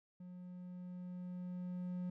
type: tone with level ramp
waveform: triangle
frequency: 180 Hz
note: F#3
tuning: 47 cents flat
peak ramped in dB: -47 to -36 dBFS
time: 0.2-2.1 s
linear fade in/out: 5 ms
effects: none